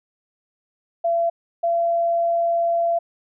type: tone pair in turn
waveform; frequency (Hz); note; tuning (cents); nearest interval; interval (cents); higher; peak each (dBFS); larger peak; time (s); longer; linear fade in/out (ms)
sine; 677 / 679.5; E5 / F5; +46 / -48; unison; 6; second; -17; neither; 1.04-1.3 / 1.63-2.99; second; 10
effects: none